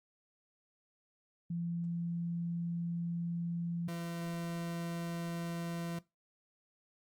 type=tone pair in turn; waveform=sine / 40% pulse; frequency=170.5 / 169.52 Hz; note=F3 / E3; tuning=-41 / +49 cents; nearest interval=unison; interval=10 cents; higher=first; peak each=-34 / -36 dBFS; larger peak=first; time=1.5-3.88 / 3.88-5.99 s; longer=first; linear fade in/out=5 ms; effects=noise-tail reverb RT60 0.2 s tail -18 dB re dry + Opus 48 kbps